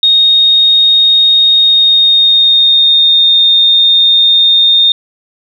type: tone with pitch glide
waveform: sine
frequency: 3719 to 3659 Hz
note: A#7 to A#7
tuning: -5 to -33 cents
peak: -4 dBFS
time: 0.03-4.92 s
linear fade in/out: 2 ms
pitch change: -28 cents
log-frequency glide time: 1.55-3.42 s
effects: 7-bit

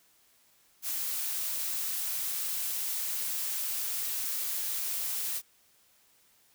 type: noise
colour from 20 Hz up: blue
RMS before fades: -33 dBFS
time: 0.82-5.42 s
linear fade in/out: 50 ms
effects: white hiss -65 dBFS RMS until 6.54 s

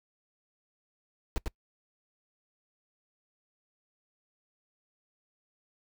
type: noise with echo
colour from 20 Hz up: brown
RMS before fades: -28 dBFS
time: 1.36-1.38 s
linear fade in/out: 0 ms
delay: 99 ms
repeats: 1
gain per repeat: -3 dB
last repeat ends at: 1.479 s
effects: noise-tail reverb RT60 0.1 s tail -24 dB re dry

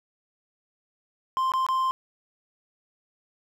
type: tone with dropouts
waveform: triangle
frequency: 1046.5 Hz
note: C6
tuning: in tune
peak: -20 dBFS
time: 1.37-1.91 s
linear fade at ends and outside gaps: 0 ms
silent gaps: 1.519-1.537 / 1.665-1.687 s
effects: none

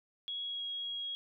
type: tone with pitch glide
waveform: sine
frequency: 3330 to 3299 Hz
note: G#7 to G#7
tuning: +4 to -12 cents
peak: -36 dBFS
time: 0.28-1.15 s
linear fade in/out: 0 ms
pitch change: -16 cents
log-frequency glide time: 0.42-0.63 s
effects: none

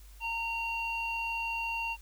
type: tone with low-pass filter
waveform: square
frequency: 919 Hz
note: A#5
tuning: 25 cents flat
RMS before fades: -34 dBFS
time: 0.2-1.97 s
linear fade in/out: 50 ms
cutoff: 3000 Hz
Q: 4.8
effects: added 50 Hz sine -49 dBFS peak until 2.01 s + white hiss -60 dBFS RMS until 2.01 s

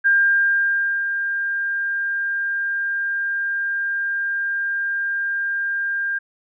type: tone with ADSR envelope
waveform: sine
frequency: 1600 Hz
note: G6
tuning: 35 cents sharp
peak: -12 dBFS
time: 0.04-6.19 s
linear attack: 24 ms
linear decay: 980 ms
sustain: -8 dB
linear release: 13 ms
effects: none

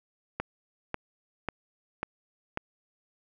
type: click train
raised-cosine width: 0.5 ms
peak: -15 dBFS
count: 5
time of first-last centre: 0.4-2.574 s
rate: 1.84 Hz
effects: none

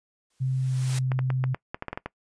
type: noise with exponential growth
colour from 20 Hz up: white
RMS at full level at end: -32 dBFS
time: 0.3-0.99 s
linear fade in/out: 5 ms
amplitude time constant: 150 ms
type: tone with pitch glide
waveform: sine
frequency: 130.81 to 129.53 Hz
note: C3 to C3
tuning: 0 to -17 cents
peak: -23 dBFS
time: 0.4-1.55 s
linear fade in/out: 20 ms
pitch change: -17 cents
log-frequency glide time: 0.63-0.77 s
type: clicks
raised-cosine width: 0.5 ms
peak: -16 dBFS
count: 11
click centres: 1.118 / 1.191 / 1.303 / 1.44 / 1.546 / 1.745 / 1.824 / 1.883 / 1.93 / 1.975 / 2.06 s
effects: noise-tail reverb RT60 0.1 s tail -22 dB re dry + resampled to 22050 Hz

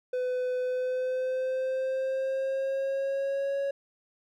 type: tone with pitch glide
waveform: triangle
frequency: 503 to 554.9 Hz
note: B4 to C#5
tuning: +32 to +2 cents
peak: -25 dBFS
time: 0.13-3.71 s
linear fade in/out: 5 ms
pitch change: +170 cents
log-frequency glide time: 0.59-3.58 s
effects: none

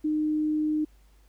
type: tone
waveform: sine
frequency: 306 Hz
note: D#4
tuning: 29 cents flat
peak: -23 dBFS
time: 0.04-0.85 s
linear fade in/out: 10 ms
effects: added 50 Hz sine -55 dBFS peak until 1.28 s + pink hiss -66 dBFS RMS until 1.28 s

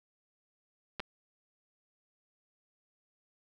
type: clicks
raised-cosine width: 0.3 ms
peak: -21 dBFS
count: 2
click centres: 0.997 / 1.002 s
effects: none

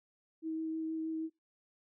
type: tone with vibrato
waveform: sine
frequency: 320 Hz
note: D#4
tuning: 49 cents sharp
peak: -34 dBFS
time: 0.42-1.3 s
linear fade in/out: 50 ms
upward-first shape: sine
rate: 6.3 Hz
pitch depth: 9 cents each way
effects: noise-tail reverb RT60 0.2 s tail -23 dB re dry

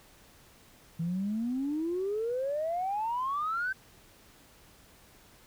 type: exponential sweep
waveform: sine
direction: up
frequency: 161.4 to 1568 Hz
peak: -28 dBFS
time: 0.99-3.73 s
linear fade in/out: 10 ms
effects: tanh soft clip ceiling -24 dBFS + pink hiss -58 dBFS RMS until 5.46 s

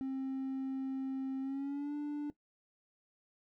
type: tone with pitch glide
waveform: triangle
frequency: 266.2 to 293.7 Hz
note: C4 to D4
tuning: +30 to 0 cents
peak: -32 dBFS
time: 0.01-2.3 s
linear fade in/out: 0 ms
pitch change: +170 cents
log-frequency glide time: 1.41-1.95 s
effects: noise-tail reverb RT60 0.1 s tail -18 dB re dry + tanh soft clip ceiling -30 dBFS

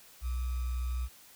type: tone with sample-and-hold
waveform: sine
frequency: 61.74 Hz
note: B1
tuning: in tune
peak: -30 dBFS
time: 0.21-1.09 s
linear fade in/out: 50 ms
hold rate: 1225 Hz
effects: white hiss -56 dBFS RMS until 1.35 s

